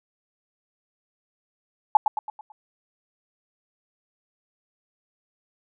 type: tone with echo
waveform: sine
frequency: 854 Hz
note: G#5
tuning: 48 cents sharp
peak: -9 dBFS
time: 1.95-1.97 s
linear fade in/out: 2 ms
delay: 110 ms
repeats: 5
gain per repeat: -7 dB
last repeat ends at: 2.52 s
effects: none